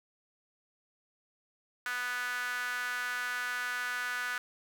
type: tone with high-pass filter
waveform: sawtooth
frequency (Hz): 246.9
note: B3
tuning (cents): 0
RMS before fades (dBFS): -35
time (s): 1.86-4.38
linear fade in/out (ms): 0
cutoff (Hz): 1500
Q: 5.1
effects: none

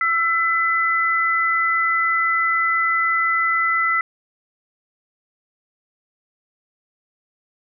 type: tone pair together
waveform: sine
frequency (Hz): 1337 / 2007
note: E6 / B6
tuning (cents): +24 / +27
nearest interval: perfect fifth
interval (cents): 703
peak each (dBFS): -19 / -19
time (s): 0.01-4.01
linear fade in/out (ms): 2
effects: none

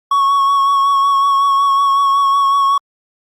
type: tone with vibrato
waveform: triangle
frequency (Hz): 1108.7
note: C#6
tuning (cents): 0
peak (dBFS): -8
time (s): 0.11-2.78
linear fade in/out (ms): 5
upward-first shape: sine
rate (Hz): 5.4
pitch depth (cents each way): 22
effects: Opus 48 kbps

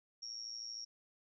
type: tone with amplitude modulation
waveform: sine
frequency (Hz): 5570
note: F8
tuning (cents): -5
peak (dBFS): -39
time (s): 0.22-0.85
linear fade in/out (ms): 10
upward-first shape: sine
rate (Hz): 113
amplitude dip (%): 85
effects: none

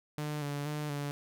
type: tone with vibrato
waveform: sawtooth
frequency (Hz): 146.83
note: D3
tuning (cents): 0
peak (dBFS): -30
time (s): 0.18-1.11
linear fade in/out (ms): 0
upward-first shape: square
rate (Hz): 2.1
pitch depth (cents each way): 34
effects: none

